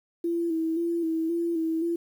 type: tone with vibrato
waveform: sine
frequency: 331.5 Hz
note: E4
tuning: 10 cents sharp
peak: -24 dBFS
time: 0.24-1.96 s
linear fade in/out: 5 ms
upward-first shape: square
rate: 1.9 Hz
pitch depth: 40 cents each way
effects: 9-bit